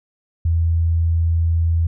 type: tone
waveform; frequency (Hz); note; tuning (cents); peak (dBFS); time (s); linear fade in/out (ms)
sine; 83; E2; +12; -14; 0.45-1.87; 5
effects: none